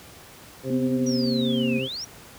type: harmonic tone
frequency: 131.5 Hz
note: C3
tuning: 9 cents sharp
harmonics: 1 / 2 / 3 / 4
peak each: -31 / -31 / -31 / -31 dBFS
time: 0.63-1.89 s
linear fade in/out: 50 ms
type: tone with pitch glide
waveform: sine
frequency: 252.4 to 235.5 Hz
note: B3 to A#3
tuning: +38 to +18 cents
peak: -22 dBFS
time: 0.7-1.79 s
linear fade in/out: 5 ms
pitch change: -120 cents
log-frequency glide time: 0.95-1.35 s
type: exponential two-way sweep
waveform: sine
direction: down then up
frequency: 5900 to 2433 to 5900 Hz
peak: -30 dBFS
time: 1.06-2.05 s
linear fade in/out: 10 ms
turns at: 1.78 s
effects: pink hiss -46 dBFS RMS until 2.38 s + high-pass 60 Hz 12 dB/octave